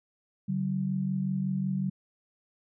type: tone pair together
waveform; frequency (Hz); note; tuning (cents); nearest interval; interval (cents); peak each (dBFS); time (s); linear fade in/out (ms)
sine; 144.16 / 189.6; D3 / F#3; -32 / +43; perfect fourth; 475; -32 / -28; 0.48-1.9; 10
effects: none